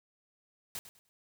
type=noise with echo; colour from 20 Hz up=white; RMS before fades=-40 dBFS; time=0.75-0.79 s; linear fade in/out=0 ms; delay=100 ms; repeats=3; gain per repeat=-12 dB; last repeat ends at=1.09 s; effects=none